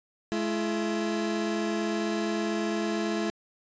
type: tone pair together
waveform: 30% pulse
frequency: 212.9 / 337 Hz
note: G#3 / E4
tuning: +43 / +38 cents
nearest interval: minor sixth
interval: 795 cents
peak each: -27 / -27 dBFS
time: 0.32-3.3 s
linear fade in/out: 0 ms
effects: resampled to 16000 Hz